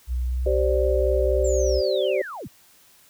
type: tone with pitch glide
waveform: sine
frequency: 62 to 62.97 Hz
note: B1 to B1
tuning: +7 to +34 cents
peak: -22 dBFS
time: 0.07-1.82 s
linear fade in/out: 50 ms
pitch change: +27 cents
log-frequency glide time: 0.27-0.38 s
type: chord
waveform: sine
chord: G suspended fourth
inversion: none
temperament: equal with one note detuned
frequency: 384.2 / 523.3 / 587.3 Hz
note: G4 / C5 / D5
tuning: -35 / 0 / 0 cents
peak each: -24 dBFS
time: 0.46-2.22 s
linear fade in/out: 5 ms
type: linear sweep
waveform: sine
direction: down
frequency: 7510 to 41.35 Hz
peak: -32 dBFS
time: 1.44-2.48 s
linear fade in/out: 10 ms
effects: white hiss -55 dBFS RMS until 3.09 s